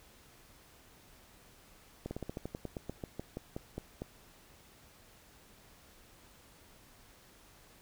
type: slowing click train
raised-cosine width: 2 ms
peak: -25 dBFS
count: 17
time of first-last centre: 2.06-4.019 s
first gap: 50 ms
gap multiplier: 1.11
effects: pink hiss -60 dBFS RMS until 7.81 s